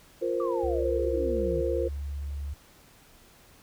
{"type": "chord", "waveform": "sine", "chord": "F suspended fourth", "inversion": "none", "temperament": "equal", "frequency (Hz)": [349.2, 466.2, 523.3], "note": ["F4", "Bb4", "C5"], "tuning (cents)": [0, 0, 0], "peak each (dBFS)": -30, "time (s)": [0.21, 1.89], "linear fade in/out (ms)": 20}
{"type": "exponential sweep", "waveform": "sine", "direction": "down", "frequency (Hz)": [1200, 146.83], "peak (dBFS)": -34, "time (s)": [0.4, 1.61], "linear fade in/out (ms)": 2}
{"type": "tone with pitch glide", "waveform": "sine", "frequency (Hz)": [67.6, 71.12], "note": ["C#2", "C#2"], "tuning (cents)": [-43, 45], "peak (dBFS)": -31, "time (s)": [0.63, 2.54], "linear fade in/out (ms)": 10, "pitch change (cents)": 88, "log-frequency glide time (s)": [1.39, 1.79]}
{"effects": ["pink hiss -56 dBFS RMS until 3.62 s"]}